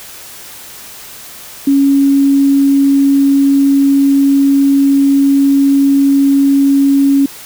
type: tone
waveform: sine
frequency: 277.2 Hz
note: C#4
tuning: in tune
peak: -6 dBFS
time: 1.67-7.26 s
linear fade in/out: 5 ms
effects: white hiss -32 dBFS RMS until 7.45 s